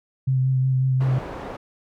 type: tone with vibrato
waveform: sine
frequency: 130.81 Hz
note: C3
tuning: in tune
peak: -17 dBFS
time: 0.27-1.19 s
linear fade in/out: 10 ms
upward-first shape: sine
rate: 5.5 Hz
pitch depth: 19 cents each way
type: low-pass noise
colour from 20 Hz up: white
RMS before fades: -34 dBFS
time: 1-1.57 s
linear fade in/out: 10 ms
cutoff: 810 Hz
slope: 12 dB/octave
effects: none